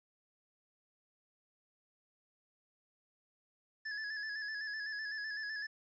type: tone with vibrato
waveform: square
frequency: 1713 Hz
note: A6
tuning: 47 cents flat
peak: -39 dBFS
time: 3.85-5.67 s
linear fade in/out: 10 ms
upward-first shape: square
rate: 7.9 Hz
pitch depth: 41 cents each way
effects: resampled to 16000 Hz + 12-bit